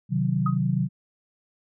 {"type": "chord", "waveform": "sine", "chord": "C diminished", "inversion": "none", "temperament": "equal", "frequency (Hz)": [130.81, 155.56, 185], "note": ["C3", "Eb3", "Gb3"], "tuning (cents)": [0, 0, 0], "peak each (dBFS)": [-25, -26, -25], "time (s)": [0.09, 0.89], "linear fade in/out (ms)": 50}
{"type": "tone with exponential decay", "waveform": "sine", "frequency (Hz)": 1256, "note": "D#6", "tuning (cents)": 16, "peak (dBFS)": -22, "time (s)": [0.46, 0.58], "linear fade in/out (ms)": 5, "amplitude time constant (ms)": 26}
{"effects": []}